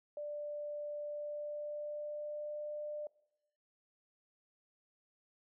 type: tone with pitch glide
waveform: sine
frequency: 590 to 596.9 Hz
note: D5 to D5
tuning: +8 to +28 cents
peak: -39 dBFS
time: 0.17-3.07 s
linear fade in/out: 2 ms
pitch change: +20 cents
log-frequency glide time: 1.04-2.58 s
effects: noise-tail reverb RT60 0.9 s tail -22 dB re dry